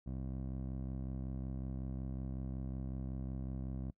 15% pulse tone with low-pass filter, 65.41 Hz, C2, in tune, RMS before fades -41 dBFS, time 0.06-3.91 s, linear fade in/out 10 ms, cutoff 410 Hz, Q 0.54, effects noise-tail reverb RT60 0.1 s tail -24 dB re dry

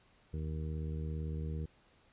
harmonic tone, 77.8 Hz, D#2, in tune, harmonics 1 / 2 / 3 / 4 / 5 / 6, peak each -37 / -40 / -50 / -52 / -52 / -51 dBFS, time 0.33-1.66 s, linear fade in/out 10 ms, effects pink hiss -67 dBFS RMS until 2.12 s + resampled to 8000 Hz

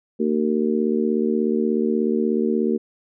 harmonic tone, 76.6 Hz, D#2, 27 cents flat, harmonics 3 / 4 / 5 / 6, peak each -21 / -26 / -23 / -26 dBFS, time 0.19-2.78 s, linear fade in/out 20 ms, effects none

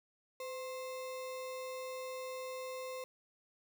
sine tone with sample-and-hold, 512 Hz, C5, 38 cents flat, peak -40 dBFS, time 0.4-3.04 s, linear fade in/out 2 ms, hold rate 1575 Hz, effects none

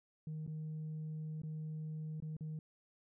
sine tone with dropouts, 155.56 Hz, D#3, in tune, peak -38 dBFS, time 0.27-2.59 s, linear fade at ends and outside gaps 2 ms, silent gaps 0.465-0.476 / 1.418-1.434 / 2.202-2.223 / 2.367-2.408 s, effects tanh soft clip ceiling -38 dBFS

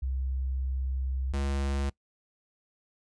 sine / square tone pair in turn, 65.41 / 69.14 Hz, C2 / C#2, 0 / -4 cents, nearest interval minor second, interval 96 cents, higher second, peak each -28 dBFS, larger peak neither, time 0.02-1.33 / 1.33-1.9 s, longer first, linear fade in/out 10 ms, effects noise-tail reverb RT60 0.1 s tail -22 dB re dry + resampled to 22050 Hz

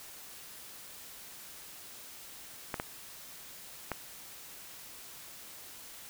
clicks, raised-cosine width 0.5 ms, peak -18 dBFS, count 3, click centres 2.742 / 2.799 / 3.917 s, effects white hiss -49 dBFS RMS until 6.09 s

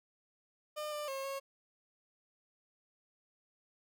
30% pulse tone with pitch steps, 604 / 595 / 540 / 547 Hz, D5 / D5 / C#5 / C#5, +48 / +22 / -45 / -23 cents, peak -35 dBFS, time 0.76-1.4 s, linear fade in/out 20 ms, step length 160 ms, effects none

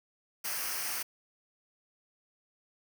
white noise with comb filter, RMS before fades -35 dBFS, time 0.44-1.03 s, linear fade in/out 10 ms, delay 0.27 ms, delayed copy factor -0.65, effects none

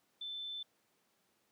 sine tone, 3530 Hz, A7, 5 cents sharp, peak -40 dBFS, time 0.21-0.63 s, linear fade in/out 5 ms, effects pink hiss -75 dBFS RMS until 1.51 s + high-pass 200 Hz 12 dB/octave

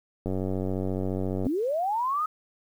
click train, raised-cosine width 2 ms, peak -17 dBFS, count 115, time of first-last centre 0.26-1.468 s, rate 94.4 Hz
sine linear sweep, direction up, 229.8 to 1283 Hz, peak -24 dBFS, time 1.45-2.26 s, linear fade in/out 5 ms
effects 9-bit

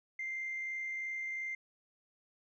sine tone with amplitude modulation, 2093 Hz, C7, in tune, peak -34 dBFS, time 0.19-1.55 s, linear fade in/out 5 ms, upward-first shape sine, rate 62.9 Hz, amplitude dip 25%, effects tanh soft clip ceiling -32 dBFS

